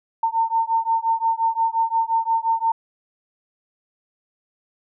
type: beating tone pair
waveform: sine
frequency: 904 / 909.7 Hz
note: A5 / A#5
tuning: +47 / -43 cents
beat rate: 5.7 Hz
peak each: -21 dBFS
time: 0.23-2.72 s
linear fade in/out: 5 ms
effects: none